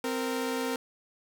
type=tone pair together; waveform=sawtooth; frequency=260 / 463.1 Hz; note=C4 / A#4; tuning=-11 / -11 cents; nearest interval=minor seventh; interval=1000 cents; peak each=-28 dBFS; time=0.04-0.76 s; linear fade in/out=2 ms; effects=none